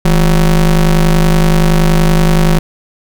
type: ring-modulated tone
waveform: square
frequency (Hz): 94.3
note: F#2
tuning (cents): +33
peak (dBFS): -4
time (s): 0.05-2.59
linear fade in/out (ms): 5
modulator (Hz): 69
effects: none